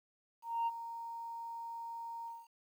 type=tone with ADSR envelope; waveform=sine; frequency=926 Hz; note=A#5; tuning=12 cents flat; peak=-28 dBFS; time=0.42-2.48 s; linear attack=250 ms; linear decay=34 ms; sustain=-13 dB; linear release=210 ms; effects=tanh soft clip ceiling -29 dBFS + 11-bit